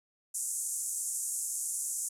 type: band-pass noise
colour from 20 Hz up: pink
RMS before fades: -35 dBFS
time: 0.34-2.09 s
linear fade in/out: 10 ms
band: 6800 to 11000 Hz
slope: 48 dB/octave
effects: none